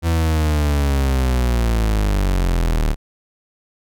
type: linear sweep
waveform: 40% pulse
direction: down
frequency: 84.1 to 36.33 Hz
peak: -14 dBFS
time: 0.02-2.96 s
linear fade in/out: 50 ms
effects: none